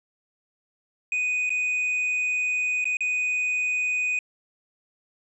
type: tone with dropouts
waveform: triangle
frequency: 2489 Hz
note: D#7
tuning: in tune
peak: -21 dBFS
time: 1.12-4.19 s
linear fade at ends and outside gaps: 2 ms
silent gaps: 1.494-1.503 / 2.843-2.854 / 2.97-3.006 s
effects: resampled to 24000 Hz